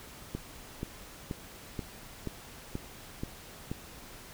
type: click train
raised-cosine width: 3 ms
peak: -21 dBFS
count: 8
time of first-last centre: 0.35-3.715 s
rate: 2.08 Hz
effects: pink hiss -49 dBFS RMS until 4.33 s